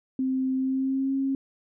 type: tone with pitch glide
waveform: sine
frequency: 261.6 to 270.2 Hz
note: C4 to C#4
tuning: 0 to -44 cents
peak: -23 dBFS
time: 0.19-1.35 s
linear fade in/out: 2 ms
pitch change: +56 cents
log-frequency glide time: 0.55-1.14 s
effects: none